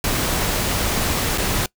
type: noise with dropouts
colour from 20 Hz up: pink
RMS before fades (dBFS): -21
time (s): 0.04-1.66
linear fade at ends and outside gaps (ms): 2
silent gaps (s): 1.377-1.381
effects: noise-tail reverb RT60 0.1 s tail -22 dB re dry